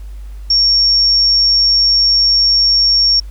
sine tone, 5510 Hz, F8, 24 cents flat, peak -8 dBFS, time 0.5-3.2 s, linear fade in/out 5 ms, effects added 50 Hz sine -26 dBFS peak until 3.3 s + pink hiss -50 dBFS RMS until 3.3 s

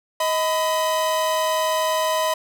45% pulse tone pair together, 631 / 1001.7 Hz, D#5 / B5, +24 / +24 cents, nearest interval minor sixth, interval 800 cents, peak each -22 / -22 dBFS, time 0.2-2.34 s, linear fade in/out 5 ms, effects none

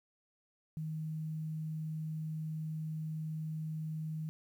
sine tone with quantisation, 156.9 Hz, D#3, 15 cents sharp, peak -36 dBFS, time 0.77-4.29 s, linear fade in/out 0 ms, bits 11, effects none

